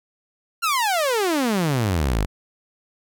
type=exponential sweep; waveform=sawtooth; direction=down; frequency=1414 to 45.49 Hz; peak=-15 dBFS; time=0.62-2.26 s; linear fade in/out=20 ms; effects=none